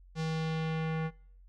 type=tone with low-pass filter sweep; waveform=square; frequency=159.8 Hz; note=D#3; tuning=47 cents sharp; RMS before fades=-33 dBFS; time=0.15-1.11 s; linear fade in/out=50 ms; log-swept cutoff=5800 to 1900 Hz; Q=1.3; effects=noise-tail reverb RT60 0.6 s tail -23 dB re dry + added 45 Hz sine -53 dBFS peak until 1.48 s